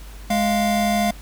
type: tone pair together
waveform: square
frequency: 208.6 / 698 Hz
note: G#3 / F5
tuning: +8 / -1 cents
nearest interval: octave + major sixth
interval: 2091 cents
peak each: -21 dBFS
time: 0.3-1.11 s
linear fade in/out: 5 ms
effects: added 50 Hz sine -36 dBFS peak until 1.21 s + pink hiss -45 dBFS RMS until 1.21 s